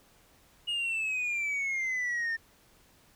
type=exponential sweep; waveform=sine; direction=down; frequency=2884 to 1800 Hz; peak=-26 dBFS; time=0.67-2.37 s; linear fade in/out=20 ms; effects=tanh soft clip ceiling -28 dBFS + pink hiss -62 dBFS RMS until 3.15 s